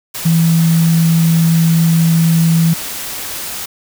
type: tone in noise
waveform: sine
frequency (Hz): 164.81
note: E3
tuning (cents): 0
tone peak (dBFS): -8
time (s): 0.25-2.74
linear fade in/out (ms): 10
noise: white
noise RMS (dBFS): -24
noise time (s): 0.14-3.66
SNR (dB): +13
effects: none